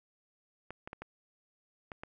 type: clicks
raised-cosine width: 0.5 ms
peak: -27 dBFS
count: 6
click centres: 0.706 / 0.875 / 0.931 / 1.02 / 1.918 / 2.035 s
effects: none

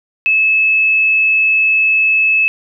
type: tone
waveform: sine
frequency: 2600 Hz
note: E7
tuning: 24 cents flat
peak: -9 dBFS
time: 0.26-2.48 s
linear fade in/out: 0 ms
effects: none

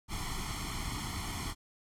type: noise with comb filter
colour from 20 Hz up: pink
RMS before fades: -37 dBFS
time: 0.08-1.55 s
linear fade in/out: 50 ms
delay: 0.93 ms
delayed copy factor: +0.9
effects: low-pass 11000 Hz 12 dB/octave

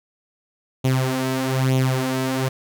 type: tone with flanger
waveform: sawtooth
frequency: 130.81 Hz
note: C3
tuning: in tune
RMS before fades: -21 dBFS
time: 0.84-2.49 s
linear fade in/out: 10 ms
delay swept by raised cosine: 0.3 to 4.6 ms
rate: 1.1 Hz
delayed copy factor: +0.7
effects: none

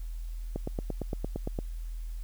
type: click train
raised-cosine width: 2 ms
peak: -19 dBFS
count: 10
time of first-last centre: 0.56-1.589 s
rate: 8.75 Hz
effects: added 41 Hz sine -34 dBFS peak until 2.23 s + white hiss -60 dBFS RMS until 2.23 s

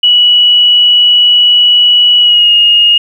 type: tone with pitch glide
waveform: sine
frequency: 2936 to 2857 Hz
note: F#7 to F7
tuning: -14 to +39 cents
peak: -3 dBFS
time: 0.03-2.98 s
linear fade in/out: 5 ms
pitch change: -47 cents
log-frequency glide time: 2.18-2.52 s
effects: 7-bit

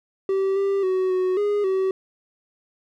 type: tone with pitch steps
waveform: triangle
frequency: 386.8 / 394.3 / 373.9 / 369.8 / 411.9 / 380.4 Hz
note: G4 / G4 / F#4 / F#4 / G#4 / F#4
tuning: -23 / +10 / +18 / -1 / -14 / +48 cents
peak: -17 dBFS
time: 0.29-1.91 s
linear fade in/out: 2 ms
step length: 270 ms
effects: none

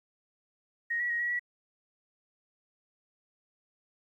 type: tone with pitch steps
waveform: sine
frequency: 1873 / 1934 / 1884 / 1920 / 1938 Hz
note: A#6 / B6 / A#6 / B6 / B6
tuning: +8 / -37 / +18 / -49 / -33 cents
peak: -28 dBFS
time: 0.9-1.395 s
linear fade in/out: 10 ms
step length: 99 ms
effects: 11-bit

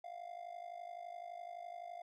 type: tone with amplitude modulation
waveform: triangle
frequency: 698.5 Hz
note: F5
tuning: in tune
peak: -40 dBFS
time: 0.04-2.02 s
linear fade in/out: 5 ms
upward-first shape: sine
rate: 51.8 Hz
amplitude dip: 80%
effects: none

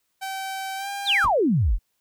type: tone with pitch glide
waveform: sawtooth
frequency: 771 to 799.6 Hz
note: G5 to G5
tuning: -29 to +34 cents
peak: -25 dBFS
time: 0.21-1.26 s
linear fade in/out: 20 ms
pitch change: +63 cents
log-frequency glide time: 0.76-0.89 s
type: exponential sweep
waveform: sine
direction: down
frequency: 4435 to 34.13 Hz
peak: -17 dBFS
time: 1.05-1.79 s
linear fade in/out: 50 ms
type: noise with exponential decay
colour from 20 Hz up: brown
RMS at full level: -28 dBFS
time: 1.24-1.39 s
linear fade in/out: 2 ms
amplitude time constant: 32 ms
effects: white hiss -73 dBFS RMS until 2 s

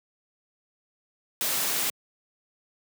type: noise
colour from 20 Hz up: white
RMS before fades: -27 dBFS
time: 1.41-1.9 s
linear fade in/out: 0 ms
effects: high-pass 150 Hz 12 dB/octave

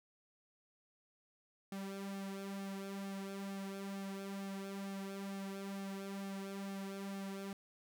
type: tone with flanger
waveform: sawtooth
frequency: 196 Hz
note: G3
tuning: in tune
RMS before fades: -44 dBFS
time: 1.72-7.53 s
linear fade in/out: 2 ms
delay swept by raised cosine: 2 to 4.1 ms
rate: 2.2 Hz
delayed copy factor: -0.7
effects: none

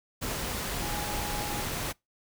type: tone in noise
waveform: sine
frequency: 830 Hz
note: G#5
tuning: 1 cent flat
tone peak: -37 dBFS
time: 0.82-1.63 s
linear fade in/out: 20 ms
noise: pink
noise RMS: -33 dBFS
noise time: 0.21-1.93 s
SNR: -7 dB
effects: noise-tail reverb RT60 0.2 s tail -25 dB re dry

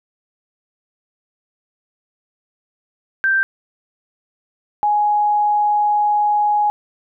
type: tone pair in turn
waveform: sine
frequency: 1568 / 834 Hz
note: G6 / G#5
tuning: 0 / +7 cents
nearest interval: major seventh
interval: 1093 cents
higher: first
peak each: -13 dBFS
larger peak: neither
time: 3.24-3.43 / 4.83-6.7 s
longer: second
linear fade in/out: 0 ms
effects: none

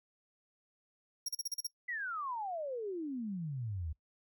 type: tone bursts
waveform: sawtooth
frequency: 5600 Hz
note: F8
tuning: 4 cents sharp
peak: -32 dBFS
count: 7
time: 1.26-1.67 s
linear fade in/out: 5 ms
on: 26 ms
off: 38 ms
type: exponential sweep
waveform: sine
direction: down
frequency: 2024 to 73.3 Hz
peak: -36 dBFS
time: 1.88-3.93 s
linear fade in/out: 10 ms
effects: noise-tail reverb RT60 0.1 s tail -21 dB re dry

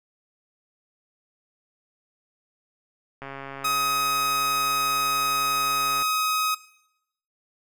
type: click train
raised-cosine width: 0.5 ms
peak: -22 dBFS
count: 385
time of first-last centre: 3.22-6.023 s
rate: 137 Hz
type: tone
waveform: sawtooth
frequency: 1264 Hz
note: D#6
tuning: 27 cents sharp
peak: -18 dBFS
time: 3.64-6.55 s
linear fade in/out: 10 ms
effects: noise-tail reverb RT60 0.8 s tail -18 dB re dry

